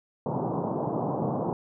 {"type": "band-pass noise", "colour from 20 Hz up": "pink", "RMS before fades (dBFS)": -29, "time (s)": [0.26, 1.53], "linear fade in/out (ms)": 2, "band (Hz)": [120, 1000], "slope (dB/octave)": 48, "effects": []}